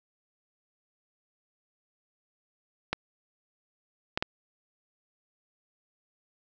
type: clicks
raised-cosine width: 0.3 ms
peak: -11 dBFS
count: 3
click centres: 2.93 / 4.175 / 4.225 s
effects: resampled to 16000 Hz + 7-bit